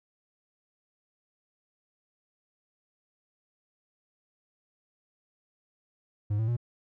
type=tone with pitch steps; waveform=triangle; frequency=103.83 / 111.28 / 119.27 Hz; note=G#2 / A2 / A#2; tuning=0 / +20 / +40 cents; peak=-23 dBFS; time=6.3-6.567 s; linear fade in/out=10 ms; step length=89 ms; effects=none